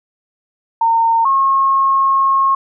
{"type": "tone pair in turn", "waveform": "sine", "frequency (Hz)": [914, 1083.8], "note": ["A#5", "C#6"], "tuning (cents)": [-34, -39], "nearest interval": "minor third", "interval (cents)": 295, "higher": "second", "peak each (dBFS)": -10, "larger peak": "neither", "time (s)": [[0.81, 1.25], [1.25, 2.55]], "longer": "second", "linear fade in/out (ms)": 5, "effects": []}